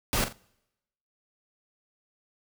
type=noise with echo; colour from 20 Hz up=pink; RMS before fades=-26 dBFS; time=0.13-0.24 s; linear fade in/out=0 ms; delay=43 ms; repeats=2; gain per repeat=-10 dB; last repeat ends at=0.326 s; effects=noise-tail reverb RT60 0.9 s tail -26 dB re dry